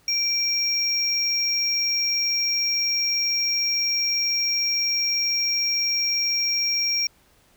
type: tone pair together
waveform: triangle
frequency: 2349 / 5587 Hz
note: D7 / F8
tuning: 0 / 0 cents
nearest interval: octave + minor third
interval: 1500 cents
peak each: -27 / -20 dBFS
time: 0.08-7.07 s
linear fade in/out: 2 ms
effects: pink hiss -59 dBFS RMS until 7.56 s